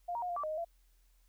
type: tone with pitch steps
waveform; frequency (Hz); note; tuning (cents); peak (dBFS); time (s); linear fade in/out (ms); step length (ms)
sine; 702 / 941 / 718 / 698 / 1162 / 619 / 623 / 678; F5 / A#5 / F5 / F5 / D6 / D#5 / D#5 / E5; +9 / +16 / +48 / -1 / -19 / -9 / +2 / +49; -34; 0.08-0.648; 10; 71
effects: added 42 Hz sine -64 dBFS peak until 1.28 s + white hiss -75 dBFS RMS until 1.28 s